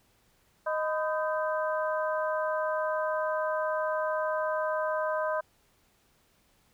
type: harmonic tone with a mistuned harmonic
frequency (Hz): 311.1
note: D#4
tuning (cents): 0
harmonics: 2 / 3 / 4 / 5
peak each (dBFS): -29 / -33 / -37 / -36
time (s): 0.66-5.41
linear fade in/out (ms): 10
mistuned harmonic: 3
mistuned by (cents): +130
effects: pink hiss -67 dBFS RMS until 6.73 s